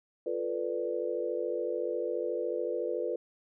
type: chord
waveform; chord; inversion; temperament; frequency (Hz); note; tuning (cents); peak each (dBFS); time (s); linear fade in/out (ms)
sine; B half-diminished seventh; second; equal; 349.2 / 440 / 493.9 / 587.3; F4 / A4 / B4 / D5; 0 / 0 / 0 / 0; -36 / -36 / -33 / -38; 0.26-3.16; 5
effects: none